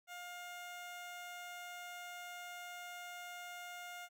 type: tone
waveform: 15% pulse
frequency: 709 Hz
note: F5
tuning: 26 cents sharp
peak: -40 dBFS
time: 0.07-4.09 s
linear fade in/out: 50 ms
effects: none